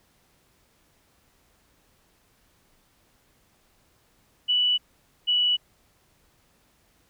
sine tone pair in turn, 2960 / 2948 Hz, F#7 / F#7, 0 / -7 cents, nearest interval unison, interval 7 cents, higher first, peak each -19 dBFS, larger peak neither, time 4.48-4.78 / 5.27-5.57 s, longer neither, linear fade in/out 20 ms, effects pink hiss -64 dBFS RMS until 7.09 s

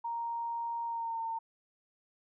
sine tone with pitch glide, 932.3 to 908.4 Hz, A#5 to A#5, 0 to -45 cents, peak -33 dBFS, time 0.04-1.39 s, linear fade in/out 10 ms, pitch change -45 cents, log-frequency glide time 0.85-1.22 s, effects none

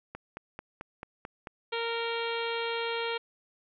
click train, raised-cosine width 0.5 ms, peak -24 dBFS, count 7, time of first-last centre 0.15-1.472 s, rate 4.54 Hz
harmonic tone, 463 Hz, A#4, 12 cents flat, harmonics 1 / 2 / 3 / 4 / 5 / 6 / 7 / 8 / 9, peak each -33 / -37 / -39 / -43 / -39 / -42 / -40 / -45 / -46 dBFS, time 1.72-3.18 s, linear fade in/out 10 ms
effects none

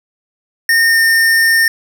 square tone with pitch glide, 1830 to 1818.4 Hz, A#6 to A#6, -32 to -43 cents, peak -9 dBFS, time 0.69-1.68 s, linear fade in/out 2 ms, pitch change -11 cents, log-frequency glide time 0.88-0.98 s, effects none

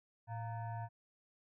sine tone with frequency modulation, 112.5 Hz, A2, 39 cents sharp, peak -39 dBFS, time 0.27-0.89 s, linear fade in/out 50 ms, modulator 812 Hz, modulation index 0.86, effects none

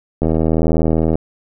click train, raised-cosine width 2 ms, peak -3 dBFS, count 76, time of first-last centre 0.22-1.155 s, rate 80.2 Hz, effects none

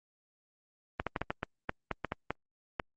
clicks, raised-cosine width 0.5 ms, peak -16 dBFS, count 12, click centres 0.999 / 1.067 / 1.162 / 1.216 / 1.305 / 1.431 / 1.694 / 1.913 / 2.047 / 2.121 / 2.306 / 2.798 s, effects Opus 24 kbps

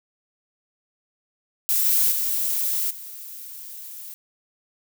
violet noise with level steps, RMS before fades -21 / -19 / -24 / -38 dBFS, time 1.69-4.14 s, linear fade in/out 0 ms, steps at 1.85 / 2.11 / 2.9 s, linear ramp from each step 10 ms, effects none

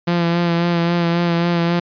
sawtooth tone with vibrato, 171.1 Hz, F3, 35 cents flat, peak -11 dBFS, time 0.07-1.8 s, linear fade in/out 10 ms, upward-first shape sine, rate 3.7 Hz, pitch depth 25 cents each way, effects resampled to 11025 Hz

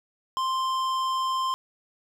sine tone with tanh clipping, 1046.5 Hz, C6, in tune, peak -26 dBFS, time 0.37-1.54 s, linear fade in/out 0 ms, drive 14 dB, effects none

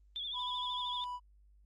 sine tone with vibrato, 3445 Hz, A7, 37 cents flat, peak -37 dBFS, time 0.16-1.04 s, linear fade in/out 0 ms, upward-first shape sine, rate 13 Hz, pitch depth 76 cents each way
triangle tone with pitch glide, 993 to 986.7 Hz, B5 to B5, +9 to -2 cents, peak -36 dBFS, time 0.33-1.2 s, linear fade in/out 50 ms, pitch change -11 cents, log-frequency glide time 0.8-0.87 s
effects added 50 Hz sine -60 dBFS peak until 1.65 s + Opus 24 kbps

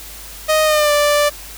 sawtooth tone with pitch glide, 622.3 to 587.4 Hz, D#5 to D5, 0 to 0 cents, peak -8 dBFS, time 0.48-1.3 s, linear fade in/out 20 ms, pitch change -100 cents, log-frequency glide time 0.64-0.92 s, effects added 50 Hz sine -38 dBFS peak until 1.57 s + white hiss -35 dBFS RMS until 1.57 s

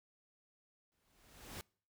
pink noise with exponential growth, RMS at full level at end -45 dBFS, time 0.92-1.61 s, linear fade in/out 0 ms, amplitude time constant 150 ms, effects noise-tail reverb RT60 0.5 s tail -26 dB re dry

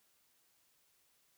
silence, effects white hiss -73 dBFS RMS until 1.37 s

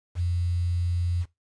sine tone with quantisation, 87.31 Hz, F2, in tune, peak -23 dBFS, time 0.15-1.26 s, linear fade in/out 50 ms, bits 8, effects noise-tail reverb RT60 0.2 s tail -19 dB re dry + resampled to 22050 Hz

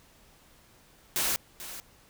white noise with echo, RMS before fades -28 dBFS, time 1.16-1.36 s, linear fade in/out 0 ms, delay 440 ms, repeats 1, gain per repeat -13 dB, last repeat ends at 1.8 s, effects pink hiss -59 dBFS RMS until 2.09 s

